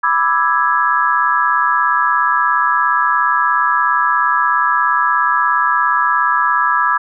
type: chord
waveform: sine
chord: E dominant seventh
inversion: second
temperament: equal with one note detuned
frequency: 987.8 / 1181.5 / 1318.5 / 1661.2 Hz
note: B5 / D6 / E6 / G#6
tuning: 0 / +10 / 0 / 0 cents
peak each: -17 dBFS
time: 0.03-6.98 s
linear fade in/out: 10 ms
effects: none